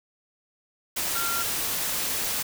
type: tone in noise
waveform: sine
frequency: 1380 Hz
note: F6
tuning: 21 cents flat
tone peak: -29 dBFS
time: 1.15-1.43 s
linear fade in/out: 10 ms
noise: white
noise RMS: -28 dBFS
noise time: 0.96-2.43 s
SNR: -4 dB
effects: none